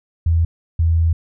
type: tone pair in turn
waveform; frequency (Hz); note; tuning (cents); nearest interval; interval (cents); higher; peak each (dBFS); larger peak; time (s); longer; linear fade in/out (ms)
sine; 82.8 / 82.41; E2 / E2; +8 / 0; unison; 8; first; -12; neither; 0.26-0.45 / 0.79-1.13; second; 5
effects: none